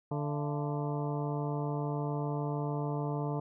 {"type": "harmonic tone with a mistuned harmonic", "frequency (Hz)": 146.83, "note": "D3", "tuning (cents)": 0, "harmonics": [1, 2, 3, 4, 5, 6, 7, 8], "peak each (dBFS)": [-33, -39, -39, -45, -42, -43, -46, -51], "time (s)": [0.11, 3.4], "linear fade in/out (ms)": 5, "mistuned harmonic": 5, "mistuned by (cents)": -110, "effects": []}